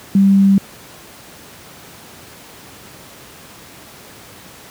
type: tone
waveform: sine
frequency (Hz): 196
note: G3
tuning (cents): 0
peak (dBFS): -7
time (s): 0.15-0.58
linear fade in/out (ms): 2
effects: pink hiss -39 dBFS RMS until 4.7 s + high-pass 100 Hz 12 dB/octave